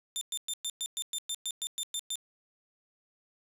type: tone bursts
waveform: 20% pulse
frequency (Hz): 3581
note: A7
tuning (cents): +30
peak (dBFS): -26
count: 13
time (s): 0.16-2.156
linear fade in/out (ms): 0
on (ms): 52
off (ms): 110
effects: resampled to 32000 Hz + 10-bit